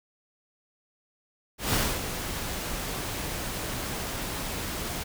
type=noise with ADSR envelope; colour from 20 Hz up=pink; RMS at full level=-24 dBFS; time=1.58-5.04 s; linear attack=160 ms; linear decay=250 ms; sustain=-9 dB; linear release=15 ms; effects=none